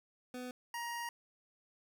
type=tone pair in turn; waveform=25% pulse; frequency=250 / 943.9 Hz; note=B3 / A#5; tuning=+21 / +21 cents; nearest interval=octave + major seventh; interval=2300 cents; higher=second; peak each=-38 / -35 dBFS; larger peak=second; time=0.34-0.51 / 0.74-1.09 s; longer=second; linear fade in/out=2 ms; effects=none

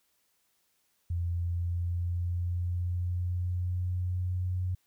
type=tone with pitch glide; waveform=sine; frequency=86.2 to 91.22 Hz; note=F2 to F#2; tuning=-22 to -24 cents; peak=-28 dBFS; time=1.1-4.75 s; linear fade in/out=5 ms; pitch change=+98 cents; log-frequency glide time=1.31-4.62 s; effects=white hiss -73 dBFS RMS until 4.86 s

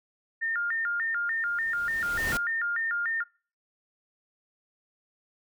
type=tone with vibrato; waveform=sine; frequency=1600 Hz; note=G6; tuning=35 cents sharp; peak=-26 dBFS; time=0.41-3.24 s; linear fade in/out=20 ms; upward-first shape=square; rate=3.4 Hz; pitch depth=220 cents each way
type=noise with exponential growth; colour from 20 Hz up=pink; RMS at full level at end=-31 dBFS; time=1.26-2.37 s; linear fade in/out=1 ms; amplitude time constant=240 ms
effects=noise-tail reverb RT60 0.4 s tail -25 dB re dry

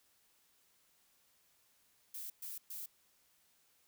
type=noise bursts; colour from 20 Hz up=violet; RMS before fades=-45 dBFS; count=3; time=2.14-2.86 s; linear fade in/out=5 ms; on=160 ms; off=120 ms; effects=white hiss -72 dBFS RMS until 3.87 s

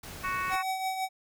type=noise; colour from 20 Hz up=pink; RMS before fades=-43 dBFS; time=0.03-0.56 s; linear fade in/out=5 ms
type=harmonic tone; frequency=370.9 Hz; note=F#4; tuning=4 cents sharp; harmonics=3 / 4 / 5 / 6 / 7; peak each=-31 / -37 / -38 / -39 / -40 dBFS; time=0.23-0.63 s; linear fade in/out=20 ms
type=tone with tremolo; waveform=square; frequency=758 Hz; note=F#5; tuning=42 cents sharp; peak=-28 dBFS; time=0.49-1.09 s; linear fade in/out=50 ms; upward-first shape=triangle; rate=5.9 Hz; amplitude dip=55%
effects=none

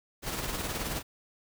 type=noise with tremolo; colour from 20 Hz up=pink; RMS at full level=-32 dBFS; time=0.22-1.03 s; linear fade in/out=50 ms; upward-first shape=triangle; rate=19 Hz; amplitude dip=50%; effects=none

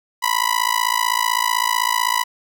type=tone with amplitude modulation; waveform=sawtooth; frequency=987.8 Hz; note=B5; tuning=in tune; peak=-9 dBFS; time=0.22-2.24 s; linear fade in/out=20 ms; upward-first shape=sine; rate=55.8 Hz; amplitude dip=100%; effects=none

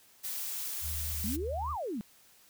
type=noise; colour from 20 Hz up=blue; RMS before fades=-37 dBFS; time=0.23-1.37 s; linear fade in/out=20 ms
type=tone; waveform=sine; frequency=76.1 Hz; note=D#2; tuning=38 cents flat; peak=-36 dBFS; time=0.81-1.77 s; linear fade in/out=50 ms
type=exponential two-way sweep; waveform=sine; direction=up then down; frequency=190.5 to 1230 to 190.5 Hz; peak=-33 dBFS; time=1.24-2.01 s; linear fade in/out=0 ms; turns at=1.71 s
effects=white hiss -61 dBFS RMS until 2.49 s

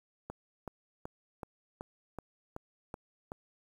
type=click train; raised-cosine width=1 ms; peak=-26 dBFS; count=9; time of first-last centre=0.3-3.319 s; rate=2.65 Hz; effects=9-bit

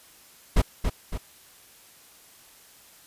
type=noise with echo; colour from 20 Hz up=brown; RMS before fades=-17 dBFS; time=0.56-0.62 s; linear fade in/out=10 ms; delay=280 ms; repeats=2; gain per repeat=-6 dB; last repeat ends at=1.18 s; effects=white hiss -53 dBFS RMS until 3.06 s + resampled to 32000 Hz

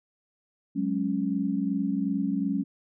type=chord; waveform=sine; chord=F# suspended second; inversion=none; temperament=equal with one note detuned; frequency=185 / 207.7 / 275.9 Hz; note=F#3 / G#3 / C#4; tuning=0 / 0 / -8 cents; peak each=-30 / -29 / -28 dBFS; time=0.75-2.64 s; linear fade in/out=20 ms; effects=none

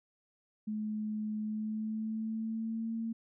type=tone with pitch glide; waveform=sine; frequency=213.9 to 226.6 Hz; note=A3 to A#3; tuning=-49 to -49 cents; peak=-33 dBFS; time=0.67-3.13 s; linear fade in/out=10 ms; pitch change=+100 cents; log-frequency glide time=1.41-2.94 s; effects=none

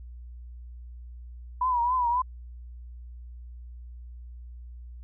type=tone with vibrato; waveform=sine; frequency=982 Hz; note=B5; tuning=10 cents flat; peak=-22 dBFS; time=1.61-2.22 s; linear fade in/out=5 ms; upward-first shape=triangle; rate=3.7 Hz; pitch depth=92 cents each way; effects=added 60 Hz sine -40 dBFS peak until 5.03 s

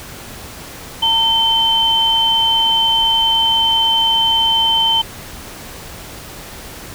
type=tone pair together; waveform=sine; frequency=905 / 3088 Hz; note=A5 / G7; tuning=+48 / -27 cents; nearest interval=octave + major sixth; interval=2125 cents; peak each=-18 / -12 dBFS; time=1.02-5.02 s; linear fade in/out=10 ms; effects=pink hiss -33 dBFS RMS until 6.94 s

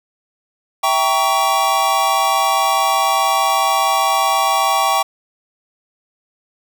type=chord; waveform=square; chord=E diminished seventh; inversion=none; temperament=equal with one note detuned; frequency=659.3 / 784 / 932.3 / 1126.2 Hz; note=E5 / G5 / Bb5 / Db6; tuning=0 / 0 / 0 / +27 cents; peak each=-24 / -18 / -23 / -18 dBFS; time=0.83-5.03 s; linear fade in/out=10 ms; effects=none

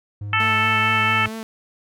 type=tone with pitch glide; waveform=triangle; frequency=102.8 to 106.92 Hz; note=G#2 to A2; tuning=-17 to -49 cents; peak=-25 dBFS; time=0.21-1.28 s; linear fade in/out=5 ms; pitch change=+68 cents; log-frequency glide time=0.51-0.79 s
type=harmonic tone; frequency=440 Hz; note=A4; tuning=in tune; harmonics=2 / 3 / 4 / 5 / 6 / 7; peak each=-27 / -21 / -24 / -23 / -23 / -28 dBFS; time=0.33-1.26 s; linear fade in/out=2 ms
type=tone with vibrato; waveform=sawtooth; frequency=220 Hz; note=A3; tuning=in tune; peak=-25 dBFS; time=0.4-1.43 s; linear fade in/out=0 ms; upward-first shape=sine; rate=4.4 Hz; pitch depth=32 cents each way
effects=none

